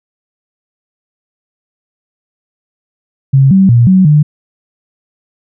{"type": "tone with pitch steps", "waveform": "sine", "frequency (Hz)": [135.4, 192.1, 119, 187.6, 149.6], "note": ["C#3", "G3", "A#2", "F#3", "D3"], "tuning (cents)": [-40, -35, 36, 24, 32], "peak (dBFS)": -3, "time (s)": [3.33, 4.23], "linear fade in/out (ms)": 10, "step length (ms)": 180, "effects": []}